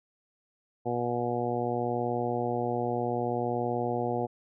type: harmonic tone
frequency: 120.6 Hz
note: B2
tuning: 41 cents flat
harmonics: 1 / 2 / 3 / 4 / 5 / 6 / 7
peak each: -36 / -35 / -34 / -33 / -38 / -33 / -38 dBFS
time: 0.85-4.27 s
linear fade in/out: 20 ms
effects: none